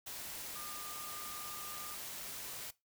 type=tone in noise; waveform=sine; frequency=1207 Hz; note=D6; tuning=47 cents sharp; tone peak=-49 dBFS; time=0.55-1.95 s; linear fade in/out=10 ms; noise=white; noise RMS=-45 dBFS; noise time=0.06-2.71 s; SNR=-7 dB; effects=noise-tail reverb RT60 0.2 s tail -19 dB re dry